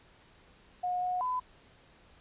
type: tone with pitch steps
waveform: sine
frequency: 722 / 727 / 1006 Hz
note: F#5 / F#5 / B5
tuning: -43 / -31 / +32 cents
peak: -29 dBFS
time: 0.83-1.4 s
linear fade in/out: 10 ms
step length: 190 ms
effects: pink hiss -60 dBFS RMS until 2.2 s + resampled to 8000 Hz